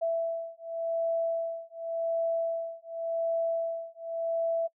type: beating tone pair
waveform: sine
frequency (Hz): 663 / 663.89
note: E5 / E5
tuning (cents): +10 / +12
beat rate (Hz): 0.89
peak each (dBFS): -31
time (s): 0.01-4.68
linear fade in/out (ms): 20
effects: noise-tail reverb RT60 0.1 s tail -26 dB re dry